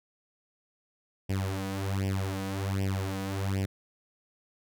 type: tone with flanger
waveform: sawtooth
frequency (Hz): 96.8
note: G2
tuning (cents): -21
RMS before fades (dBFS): -31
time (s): 1.29-3.66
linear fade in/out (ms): 10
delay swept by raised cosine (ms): 0.37 to 4.07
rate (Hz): 1.3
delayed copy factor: +0.95
effects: none